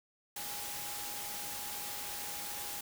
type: tone in noise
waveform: sine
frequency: 823 Hz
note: G#5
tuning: 16 cents flat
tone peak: -49 dBFS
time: 0.36-2.81 s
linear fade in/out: 5 ms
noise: white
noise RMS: -41 dBFS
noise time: 0.36-2.81 s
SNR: -11 dB
effects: none